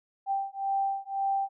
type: beating tone pair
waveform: sine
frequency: 784 / 785.9 Hz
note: G5 / G5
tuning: 0 / +4 cents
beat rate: 1.9 Hz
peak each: -30 dBFS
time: 0.26-1.49 s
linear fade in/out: 50 ms
effects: none